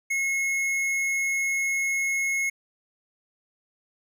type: tone with tanh clipping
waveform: triangle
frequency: 2172 Hz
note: C#7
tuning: 36 cents flat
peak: -25 dBFS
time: 0.1-2.5 s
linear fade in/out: 10 ms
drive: 17 dB
effects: none